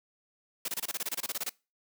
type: noise bursts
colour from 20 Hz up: white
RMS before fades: -33 dBFS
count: 15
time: 0.65-1.495 s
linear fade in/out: 5 ms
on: 33 ms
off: 25 ms
effects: noise-tail reverb RT60 0.3 s tail -24 dB re dry + high-pass 200 Hz 12 dB/octave